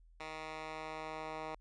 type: tone with band-pass filter sweep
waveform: 10% pulse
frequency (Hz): 157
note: D#3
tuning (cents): +16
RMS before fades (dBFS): -44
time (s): 0.2-1.55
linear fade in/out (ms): 2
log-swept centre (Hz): 1900 to 1100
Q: 0.81
effects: added 41 Hz sine -59 dBFS peak until 1.6 s + resampled to 22050 Hz